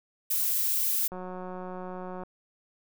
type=noise; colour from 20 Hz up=violet; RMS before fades=-27 dBFS; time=0.3-1.08 s; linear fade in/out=10 ms
type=click train; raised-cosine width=1 ms; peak=-26 dBFS; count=205; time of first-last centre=1.12-2.235 s; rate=183 Hz
effects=none